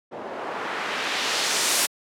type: noise with low-pass filter sweep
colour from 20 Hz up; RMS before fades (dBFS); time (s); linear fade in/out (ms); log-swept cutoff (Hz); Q
white; -26; 0.11-1.87; 20; 570 to 11000; 0.88
effects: high-pass 300 Hz 12 dB/octave